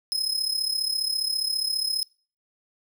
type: tone with amplitude modulation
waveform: 40% pulse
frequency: 5120 Hz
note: D#8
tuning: 49 cents sharp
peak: -20 dBFS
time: 0.12-2.03 s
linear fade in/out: 0 ms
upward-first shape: sine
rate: 34.8 Hz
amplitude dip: 75%
effects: noise-tail reverb RT60 0.4 s tail -25 dB re dry